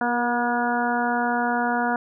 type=harmonic tone with a mistuned harmonic; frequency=240.8 Hz; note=B3; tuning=44 cents flat; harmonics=1 / 2 / 3 / 4 / 5 / 6 / 7; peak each=-26 / -31 / -25 / -28 / -35 / -27 / -34 dBFS; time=0.01-1.96 s; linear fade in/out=2 ms; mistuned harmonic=2; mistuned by=-17 cents; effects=none